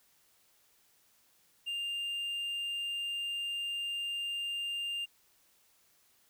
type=tone; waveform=triangle; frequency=2800 Hz; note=F7; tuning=4 cents sharp; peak=-32 dBFS; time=1.66-5.06 s; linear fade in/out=20 ms; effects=white hiss -68 dBFS RMS until 6.29 s